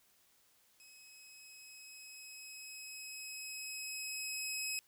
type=tone with level ramp; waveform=15% pulse; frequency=2554 Hz; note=D#7; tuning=45 cents sharp; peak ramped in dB=-50 to -29 dBFS; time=0.8-4.79 s; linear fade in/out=0 ms; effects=white hiss -70 dBFS RMS until 4.87 s